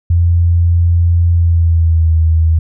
sine tone with pitch glide, 85.6 to 80.8 Hz, F2 to E2, -34 to -34 cents, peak -7 dBFS, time 0.1-2.59 s, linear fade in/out 5 ms, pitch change -100 cents, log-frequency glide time 1.31-2.12 s, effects none

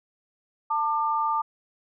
sine tone pair together, 893 / 1195.2 Hz, A5 / D6, +25 / +30 cents, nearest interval perfect fourth, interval 505 cents, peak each -25 dBFS, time 0.7-1.42 s, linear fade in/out 10 ms, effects none

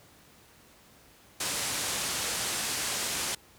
white low-pass noise, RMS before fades -32 dBFS, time 1.4-3.35 s, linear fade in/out 5 ms, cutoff 10000 Hz, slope 24 dB/octave, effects pink hiss -57 dBFS RMS until 3.58 s + high-pass 60 Hz 12 dB/octave

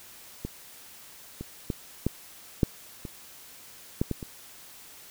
clicks, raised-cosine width 3 ms, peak -19 / -22 / -15 / -11 / -7 / -23 / -11 / -15 / -23 dBFS, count 9, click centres 0.45 / 1.41 / 1.702 / 2.066 / 2.632 / 3.052 / 4.015 / 4.113 / 4.228 s, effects white hiss -49 dBFS RMS until 5.1 s

